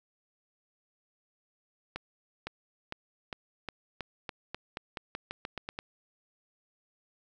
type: accelerating click train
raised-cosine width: 0.3 ms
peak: -20 dBFS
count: 16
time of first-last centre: 1.96-5.789 s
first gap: 510 ms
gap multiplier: 0.89
effects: none